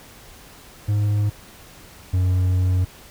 triangle tone pair in turn, 103.83 / 91.81 Hz, G#2 / F#2, 0 / -13 cents, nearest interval major second, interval 213 cents, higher first, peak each -15 / -14 dBFS, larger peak second, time 0.88-1.3 / 2.13-2.85 s, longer second, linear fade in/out 10 ms, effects pink hiss -45 dBFS RMS until 3.1 s

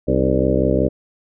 harmonic tone with a mistuned harmonic, 65.41 Hz, C2, in tune, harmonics 1 / 2 / 3 / 4 / 5 / 6 / 7 / 8 / 9, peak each -23 / -23 / -23 / -23 / -23 / -23 / -23 / -23 / -23 dBFS, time 0.07-0.89 s, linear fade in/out 20 ms, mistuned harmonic 5, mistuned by -67 cents, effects none

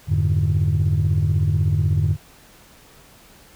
sine tone cluster, 87.3 / 103.5 / 147.6 Hz, F2 / G#2 / D3, 0 / -5 / +9 cents, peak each -19 dBFS, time 0.07-2.17 s, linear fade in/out 50 ms, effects tanh soft clip ceiling -11 dBFS + pink hiss -49 dBFS RMS until 3.55 s

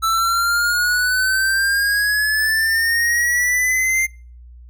square exponential sweep, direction up, 1319 to 2103 Hz, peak -16 dBFS, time 0.02-4.07 s, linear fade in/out 20 ms, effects noise-tail reverb RT60 0.4 s tail -25 dB re dry + added 60 Hz sine -38 dBFS peak until 4.69 s

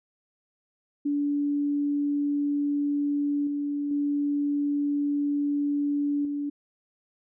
sine tone with level steps, 288.4 Hz, D4, 31 cents flat, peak -23 / -26 / -23 / -27 dBFS, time 1.05-6.5 s, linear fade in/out 10 ms, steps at 3.47 / 3.91 / 6.25 s, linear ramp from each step 2 ms, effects none

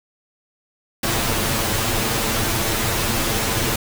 pink noise with comb filter, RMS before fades -21 dBFS, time 1.03-3.76 s, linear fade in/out 5 ms, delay 8.9 ms, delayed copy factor +0.75, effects none

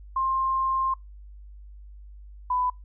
sine tone pair in turn, 1058 / 998.6 Hz, C6 / B5, +19 / +19 cents, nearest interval minor second, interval 100 cents, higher first, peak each -22 dBFS, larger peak neither, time 0.16-0.94 / 2.5-2.7 s, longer first, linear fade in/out 5 ms, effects noise-tail reverb RT60 0.2 s tail -26 dB re dry + added 50 Hz sine -42 dBFS peak until 2.84 s

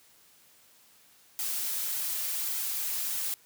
blue noise with flanger, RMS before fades -32 dBFS, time 1.39-3.34 s, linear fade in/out 0 ms, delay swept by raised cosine 1.7 to 7 ms, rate 1.7 Hz, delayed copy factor -0.5, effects white hiss -60 dBFS RMS until 3.45 s + high-pass 60 Hz 12 dB/octave

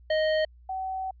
square / sine tone pair in turn, 623 / 758.5 Hz, D#5 / F#5, +2 / +43 cents, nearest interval minor third, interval 341 cents, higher second, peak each -23 / -29 dBFS, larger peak first, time 0.1-0.45 / 0.69-1.11 s, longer second, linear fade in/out 5 ms, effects added 60 Hz sine -50 dBFS peak until 1.2 s + resampled to 11025 Hz

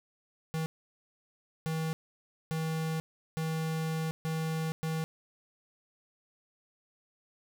square tone bursts at uneven times, 160 Hz, D#3, 49 cents sharp, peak -31 dBFS, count 6, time 0.54-0.66 / 1.66-1.93 / 2.51-3 / 3.37-4.11 / 4.25-4.72 / 4.83-5.04 s, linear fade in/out 0 ms, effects 10-bit

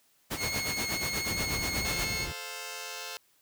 pink noise with tremolo, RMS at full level -32 dBFS, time 0.3-2.06 s, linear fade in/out 20 ms, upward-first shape sine, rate 8.3 Hz, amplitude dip 75%
20% pulse tone with vibrato, 2170 Hz, C#7, 37 cents flat, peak -27 dBFS, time 0.36-2.28 s, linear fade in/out 50 ms, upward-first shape square, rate 13 Hz, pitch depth 9 cents each way
brown noise, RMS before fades -35 dBFS, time 1.29-2.33 s, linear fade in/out 20 ms
5% pulse chord, F major, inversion first, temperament just, 436.5 / 523.8 / 698.5 Hz, A4 / C5 / F5, -14 / +2 / 0 cents, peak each -31 / -30 / -31 dBFS, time 1.85-3.17 s, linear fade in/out 0 ms
effects white hiss -67 dBFS RMS until 3.41 s + high-pass 60 Hz 12 dB/octave

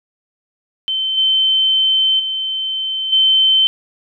sine tone with level steps, 3086 Hz, G7, 28 cents flat, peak -16 / -11 / -18 / -9 dBFS, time 0.88-3.67 s, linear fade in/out 0 ms, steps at 1.17 / 2.19 / 3.12 s, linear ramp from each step 10 ms, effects none

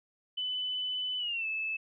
sine tone with pitch glide, 3005 to 2616 Hz, F#7 to E7, +26 to -14 cents, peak -31 dBFS, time 0.37-1.77 s, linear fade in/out 10 ms, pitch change -240 cents, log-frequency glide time 1.18-1.46 s, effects none

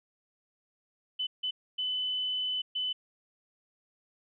sine tone bursts at uneven times, 3013 Hz, F#7, 31 cents sharp, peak -29 dBFS, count 4, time 1.19-1.27 / 1.43-1.51 / 1.78-2.62 / 2.75-2.93 s, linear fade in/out 10 ms, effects none

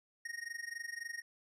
square tone with amplitude modulation, 1864.7 Hz, A#6, in tune, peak -38 dBFS, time 0.25-1.22 s, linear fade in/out 5 ms, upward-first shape sine, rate 23.7 Hz, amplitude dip 90%, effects low-pass 10000 Hz 12 dB/octave

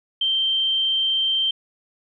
sine tone, 3136 Hz, G7, in tune, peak -18 dBFS, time 0.21-1.51 s, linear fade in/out 5 ms, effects none

